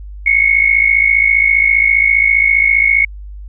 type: tone pair together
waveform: sine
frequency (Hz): 2167 / 2222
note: C#7 / C#7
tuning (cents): -40 / +4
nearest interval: unison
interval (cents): 44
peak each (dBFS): -11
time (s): 0.26-3.05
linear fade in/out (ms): 5
effects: added 50 Hz sine -27 dBFS peak until 3.48 s